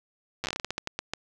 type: slowing click train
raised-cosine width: 0.2 ms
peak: -13 dBFS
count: 15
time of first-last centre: 0.44-1.136 s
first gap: 8 ms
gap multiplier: 1.25
effects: none